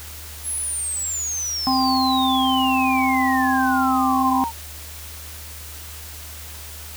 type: exponential sweep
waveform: sine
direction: down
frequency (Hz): 11190 to 897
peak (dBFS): -23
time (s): 0.43-4.52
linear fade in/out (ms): 50
type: harmonic tone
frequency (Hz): 261.6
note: C4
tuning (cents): 0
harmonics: 1 / 3 / 4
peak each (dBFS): -20 / -21 / -23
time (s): 1.67-4.44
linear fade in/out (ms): 0
effects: added 76 Hz sine -38 dBFS peak until 6.96 s + white hiss -38 dBFS RMS until 6.96 s